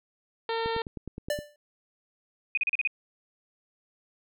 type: harmonic tone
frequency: 455.1 Hz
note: A#4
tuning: 42 cents flat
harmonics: 1 / 2 / 3 / 4 / 5 / 6 / 7 / 8 / 9 / 10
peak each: -30 / -32 / -40 / -39 / -45 / -45 / -43 / -43 / -44 / -50 dBFS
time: 0.49-0.82 s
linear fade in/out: 2 ms
type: click train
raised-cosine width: 3 ms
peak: -24 dBFS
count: 8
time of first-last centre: 0.66-1.389 s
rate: 9.6 Hz
type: tone with exponential decay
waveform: square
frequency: 590 Hz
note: D5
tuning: 8 cents sharp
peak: -24 dBFS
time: 1.3-1.56 s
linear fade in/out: 2 ms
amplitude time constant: 55 ms
type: tone bursts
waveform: sine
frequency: 2489 Hz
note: D#7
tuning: in tune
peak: -23 dBFS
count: 6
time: 2.55-2.874 s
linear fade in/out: 2 ms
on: 24 ms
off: 36 ms
effects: none